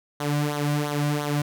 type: tone with flanger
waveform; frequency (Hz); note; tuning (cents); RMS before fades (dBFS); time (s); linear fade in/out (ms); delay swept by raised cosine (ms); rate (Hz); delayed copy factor
sawtooth; 146.83; D3; 0; -25; 0.2-1.42; 5; 0.39 to 2.39; 2.9; -0.7
effects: none